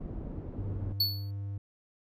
pink low-pass noise, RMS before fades -39 dBFS, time 0-0.93 s, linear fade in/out 10 ms, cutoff 370 Hz, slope 12 dB/octave
triangle tone with pitch glide, 98 to 99.94 Hz, G2 to G2, 0 to +34 cents, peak -32 dBFS, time 0.58-1.58 s, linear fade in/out 5 ms, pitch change +34 cents, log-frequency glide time 0.93-0.98 s
square tone with exponential decay, 4435 Hz, C#8, in tune, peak -22 dBFS, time 1-1.31 s, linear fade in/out 5 ms, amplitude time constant 67 ms
effects none

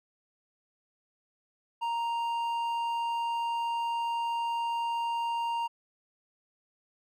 sine tone with hard clipping, 932.3 Hz, A#5, in tune, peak -30 dBFS, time 1.81-5.68 s, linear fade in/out 20 ms, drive 6 dB, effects none

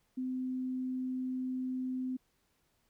sine tone, 256.6 Hz, C4, 34 cents flat, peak -33 dBFS, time 0.17-2.17 s, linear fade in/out 10 ms, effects pink hiss -75 dBFS RMS until 2.89 s

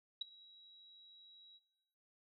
sine tone with ADSR envelope, 3869 Hz, B7, 36 cents flat, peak -34 dBFS, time 0.21-1.6 s, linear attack 6 ms, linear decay 13 ms, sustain -24 dB, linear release 40 ms, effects noise-tail reverb RT60 1.0 s tail -18 dB re dry

